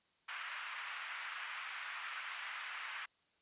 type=band-pass noise; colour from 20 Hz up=pink; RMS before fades=-45 dBFS; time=0.28-3.06 s; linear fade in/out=10 ms; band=1200 to 2800 Hz; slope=24 dB/octave; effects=white hiss -75 dBFS RMS until 3.41 s + resampled to 8000 Hz